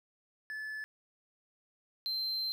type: tone pair in turn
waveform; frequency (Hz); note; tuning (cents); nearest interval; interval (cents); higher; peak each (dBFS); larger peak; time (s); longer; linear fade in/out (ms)
triangle; 1732 / 4119; A6 / C8; -28 / -28; octave + minor third; 1500; second; -36 / -31; second; 0.5-0.84 / 2.06-2.52; second; 0
effects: none